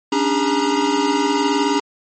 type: tone cluster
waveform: square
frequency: 277.6 / 297 / 404.8 / 949 Hz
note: C#4 / D4 / G#4 / A#5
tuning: +3 / +20 / -44 / +31 cents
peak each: -22 dBFS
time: 0.12-1.8 s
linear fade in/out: 5 ms
effects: MP3 32 kbps